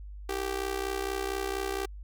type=tone with amplitude modulation; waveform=sawtooth; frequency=390.1 Hz; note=G4; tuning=8 cents flat; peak=-23 dBFS; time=0.29-1.86 s; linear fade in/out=5 ms; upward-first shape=sine; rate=64.3 Hz; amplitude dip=85%; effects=added 50 Hz sine -40 dBFS peak until 2.03 s